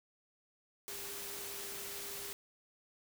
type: tone in noise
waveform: sine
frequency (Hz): 400.8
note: G4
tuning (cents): +38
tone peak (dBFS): -52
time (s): 0.88-2.33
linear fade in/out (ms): 0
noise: white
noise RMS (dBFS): -44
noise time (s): 0.88-2.33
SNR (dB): -11
effects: none